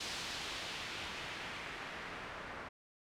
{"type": "noise with low-pass filter sweep", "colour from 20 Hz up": "white", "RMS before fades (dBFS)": -44, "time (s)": [0, 2.69], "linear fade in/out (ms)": 10, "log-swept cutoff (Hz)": [4700, 1500], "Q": 1.1, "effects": []}